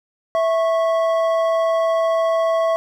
triangle tone pair together, 657 / 1099.6 Hz, E5 / C#6, -6 / -14 cents, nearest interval major sixth, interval 892 cents, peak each -14 / -22 dBFS, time 0.35-2.76 s, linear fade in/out 0 ms, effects none

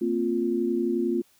sine chord, Bb suspended second, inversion none, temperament equal with one note detuned, 230.3 / 261.6 / 349.2 Hz, Bb3 / C4 / F4, -21 / 0 / 0 cents, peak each -28 / -29 / -25 dBFS, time 0.01-1.22 s, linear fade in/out 10 ms, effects white hiss -62 dBFS RMS until 1.39 s

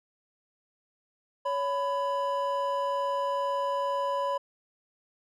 triangle tone pair together, 560 / 997.8 Hz, C#5 / B5, +18 / +17 cents, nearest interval minor seventh, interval 999 cents, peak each -28 / -27 dBFS, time 1.45-4.38 s, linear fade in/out 10 ms, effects none

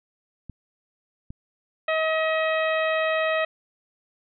clicks, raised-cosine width 5 ms, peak -25 dBFS, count 2, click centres 0.497 / 1.305 s
harmonic tone, 636 Hz, D#5, 38 cents sharp, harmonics 1 / 2 / 3 / 4 / 5 / 6, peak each -23 / -29 / -28 / -31 / -38 / -40 dBFS, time 1.88-3.45 s, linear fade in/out 5 ms
effects none

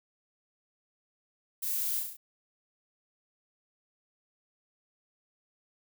violet noise with echo, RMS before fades -34 dBFS, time 1.62-2 s, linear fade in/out 10 ms, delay 34 ms, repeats 5, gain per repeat -3 dB, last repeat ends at 2.17 s, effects none

